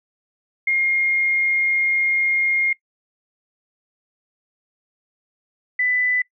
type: tone pair in turn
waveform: sine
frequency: 2132 / 1994.4 Hz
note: C7 / B6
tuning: +32 / +16 cents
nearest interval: minor second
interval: 116 cents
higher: first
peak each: -16 / -17 dBFS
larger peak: first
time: 0.67-2.73 / 5.79-6.22 s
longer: first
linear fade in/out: 5 ms
effects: noise-tail reverb RT60 0.1 s tail -21 dB re dry